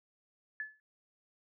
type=tone with exponential decay; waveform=sine; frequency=1726 Hz; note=A6; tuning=34 cents flat; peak=-33 dBFS; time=0.6-0.8 s; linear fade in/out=1 ms; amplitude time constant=43 ms; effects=none